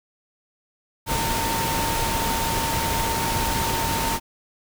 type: tone in noise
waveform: sine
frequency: 912 Hz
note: A#5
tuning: 38 cents flat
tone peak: -26 dBFS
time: 1.06-4.2 s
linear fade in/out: 50 ms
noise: pink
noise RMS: -25 dBFS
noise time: 1.06-4.2 s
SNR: -4 dB
effects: none